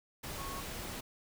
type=tone in noise; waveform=sine; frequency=1100 Hz; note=C#6; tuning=14 cents flat; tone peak=-43 dBFS; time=0.38-0.61 s; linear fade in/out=10 ms; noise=pink; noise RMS=-42 dBFS; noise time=0.23-1.01 s; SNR=-4 dB; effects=none